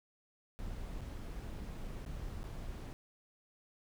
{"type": "noise with dropouts", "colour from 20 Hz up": "brown", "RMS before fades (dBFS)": -43, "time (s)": [0.59, 2.93], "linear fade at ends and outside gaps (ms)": 0, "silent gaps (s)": [[1.008, 1.015], [1.744, 1.748], [2.051, 2.062], [2.431, 2.441]], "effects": []}